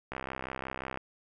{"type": "click train", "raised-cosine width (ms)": 0.5, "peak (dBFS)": -21, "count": 57, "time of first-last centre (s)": [0.12, 0.974], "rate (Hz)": 65.6, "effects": []}